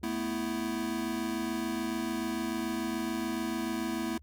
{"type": "chord", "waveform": "square", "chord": "A suspended second", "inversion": "none", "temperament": "equal", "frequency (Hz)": [220, 246.9, 329.6], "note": ["A3", "B3", "E4"], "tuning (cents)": [0, 0, 0], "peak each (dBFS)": [-37, -37, -35], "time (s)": [0.03, 4.18], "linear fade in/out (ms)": 5, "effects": ["added 73 Hz sine -52 dBFS peak until 4.22 s", "Opus 48 kbps"]}